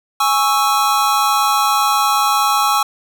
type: chord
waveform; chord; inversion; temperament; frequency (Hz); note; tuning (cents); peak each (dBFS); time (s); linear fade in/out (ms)
square; C# minor; second; equal; 830.6 / 1108.7 / 1318.5; G#5 / C#6 / E6; 0 / 0 / 0; -18; 0.2-2.83; 5
effects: 8-bit